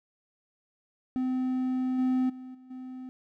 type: tone with level steps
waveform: triangle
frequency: 256.5 Hz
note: C4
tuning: 34 cents flat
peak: -24 / -21 / -38 / -47 / -36 dBFS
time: 1.16-3.09 s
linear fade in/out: 0 ms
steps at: 1.98 / 2.29 / 2.54 / 2.7 s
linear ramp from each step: 10 ms
effects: none